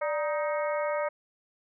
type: harmonic tone with a mistuned harmonic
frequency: 312.9 Hz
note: D#4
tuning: 10 cents sharp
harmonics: 2 / 3 / 4 / 5 / 6 / 7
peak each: -28 / -35 / -36 / -42 / -42 / -40 dBFS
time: 0.01-1.09 s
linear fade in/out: 10 ms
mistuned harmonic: 2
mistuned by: -98 cents
effects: none